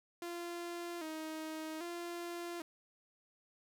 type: tone with vibrato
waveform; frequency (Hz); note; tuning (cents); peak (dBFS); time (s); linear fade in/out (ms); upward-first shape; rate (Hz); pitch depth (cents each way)
sawtooth; 329.6; E4; 0; -37; 0.22-2.62; 2; square; 0.63; 80
effects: none